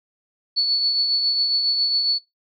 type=tone with tremolo; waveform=sine; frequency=4435 Hz; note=C#8; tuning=in tune; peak=-15 dBFS; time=0.56-2.19 s; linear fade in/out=20 ms; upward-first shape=triangle; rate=7.3 Hz; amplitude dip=40%; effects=noise-tail reverb RT60 0.2 s tail -22 dB re dry